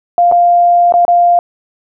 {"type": "tone with dropouts", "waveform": "sine", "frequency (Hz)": 698.5, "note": "F5", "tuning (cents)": 0, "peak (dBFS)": -5, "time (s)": [0.18, 1.39], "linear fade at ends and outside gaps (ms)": 1, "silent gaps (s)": [[0.315, 0.322], [0.923, 0.939], [1.051, 1.08]], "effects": []}